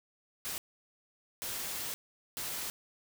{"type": "noise bursts at uneven times", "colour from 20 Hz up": "white", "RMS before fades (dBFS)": -38, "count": 3, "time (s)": [[0.45, 0.58], [1.42, 1.94], [2.37, 2.7]], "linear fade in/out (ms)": 0, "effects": []}